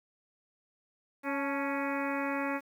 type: harmonic tone with a mistuned harmonic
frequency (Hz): 277.6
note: C#4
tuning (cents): +3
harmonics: 1 / 2 / 3 / 4 / 5 / 6 / 7 / 8 / 9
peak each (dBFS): -34 / -37 / -39 / -40 / -41 / -42 / -42 / -43 / -44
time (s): 1.23-2.61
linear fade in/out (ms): 50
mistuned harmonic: 3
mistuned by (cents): +57
effects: 10-bit